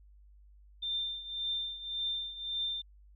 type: tone with tremolo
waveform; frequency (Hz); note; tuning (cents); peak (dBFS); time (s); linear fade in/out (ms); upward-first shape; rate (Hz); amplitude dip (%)
sine; 3587; A7; +33; -30; 0.82-2.82; 10; triangle; 1.8; 80
effects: added 50 Hz sine -55 dBFS peak until 3.15 s